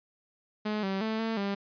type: tone with pitch steps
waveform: sawtooth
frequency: 212.3 / 192.9 / 220.1 / 224.9 / 199.2 Hz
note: G#3 / G3 / A3 / A3 / G3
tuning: +38 / -28 / +1 / +38 / +28 cents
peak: -25 dBFS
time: 0.65-1.55 s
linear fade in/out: 10 ms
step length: 180 ms
effects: resampled to 11025 Hz